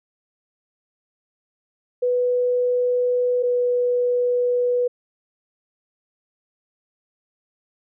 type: tone pair in turn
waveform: sine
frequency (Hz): 493.9 / 490.8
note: B4 / B4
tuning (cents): 0 / -11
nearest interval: unison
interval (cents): 11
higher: first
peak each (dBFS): -17 / -17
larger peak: neither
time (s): 2.02-3.43 / 3.43-4.88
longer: second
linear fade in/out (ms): 10
effects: none